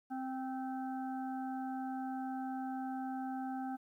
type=harmonic tone with a mistuned harmonic; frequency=261.6 Hz; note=C4; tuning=in tune; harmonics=1 / 3 / 5 / 6; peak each=-39 / -41 / -55 / -54 dBFS; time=0.1-3.77 s; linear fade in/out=20 ms; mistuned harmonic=6; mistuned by=-28 cents; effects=12-bit